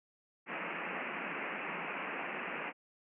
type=band-pass noise; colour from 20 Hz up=white; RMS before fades=-40 dBFS; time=0.46-2.73 s; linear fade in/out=50 ms; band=160 to 2700 Hz; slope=96 dB/octave; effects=none